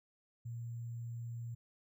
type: tone with sample-and-hold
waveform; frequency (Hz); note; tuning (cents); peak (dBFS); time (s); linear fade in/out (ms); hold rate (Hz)
sine; 117.5; A#2; +14; -40; 0.45-1.55; 10; 7350
effects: none